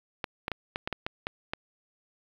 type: clicks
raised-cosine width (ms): 0.3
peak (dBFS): -14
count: 9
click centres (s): 0.242 / 0.481 / 0.517 / 0.759 / 0.875 / 0.927 / 1.065 / 1.269 / 1.535
effects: low-pass 4000 Hz 12 dB/octave + 8-bit